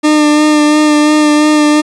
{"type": "tone with vibrato", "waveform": "40% pulse", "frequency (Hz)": 301.2, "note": "D4", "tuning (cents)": 44, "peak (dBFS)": -5, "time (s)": [0.03, 1.82], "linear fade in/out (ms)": 20, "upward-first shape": "sine", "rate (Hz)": 2.9, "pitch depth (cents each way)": 19, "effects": ["resampled to 22050 Hz"]}